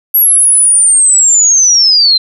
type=linear sweep; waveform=sine; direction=down; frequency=11660 to 4057 Hz; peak=-4 dBFS; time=0.14-2.18 s; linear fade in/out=10 ms; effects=none